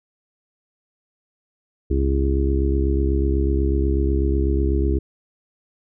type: harmonic tone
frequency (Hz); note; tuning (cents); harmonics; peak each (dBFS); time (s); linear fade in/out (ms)
68.1; C#2; -30; 1 / 2 / 3 / 4 / 5 / 6; -18 / -30 / -33 / -28 / -25 / -27; 1.9-4.99; 10
effects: none